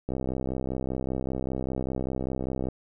click train, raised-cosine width 2 ms, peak -17 dBFS, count 170, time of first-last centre 0.09-2.686 s, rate 65.1 Hz, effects none

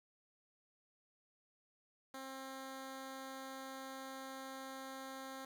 10% pulse tone, 266.2 Hz, C4, 30 cents sharp, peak -38 dBFS, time 2.14-5.45 s, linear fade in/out 2 ms, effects none

